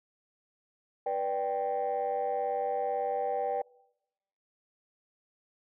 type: chord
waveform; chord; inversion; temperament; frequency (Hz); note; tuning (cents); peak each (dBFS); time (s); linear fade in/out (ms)
sine; G major; first; just; 490 / 588 / 784; B4 / D5 / G5; -14 / +2 / 0; -32 / -33 / -30; 1.06-3.62; 5
effects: noise-tail reverb RT60 0.9 s tail -25 dB re dry + tanh soft clip ceiling -23 dBFS